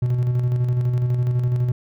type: tone with tremolo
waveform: triangle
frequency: 123.4 Hz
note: B2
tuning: 1 cent flat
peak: -14 dBFS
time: 0.02-1.72 s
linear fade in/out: 5 ms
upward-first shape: square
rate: 12 Hz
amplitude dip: 35%
effects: none